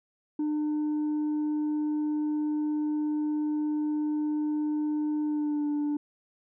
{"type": "tone with pitch glide", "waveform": "sine", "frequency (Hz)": [301.4, 294.2], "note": ["D4", "D4"], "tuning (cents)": [45, 3], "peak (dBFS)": -23, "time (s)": [0.39, 5.97], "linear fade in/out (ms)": 5, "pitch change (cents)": -42, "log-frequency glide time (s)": [5.24, 5.67], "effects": ["tanh soft clip ceiling -25 dBFS"]}